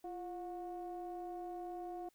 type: ring-modulated tone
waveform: triangle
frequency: 187.4 Hz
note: F#3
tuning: 22 cents sharp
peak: -37 dBFS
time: 0.04-2.09 s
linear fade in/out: 5 ms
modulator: 533 Hz
effects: white hiss -75 dBFS RMS until 2.14 s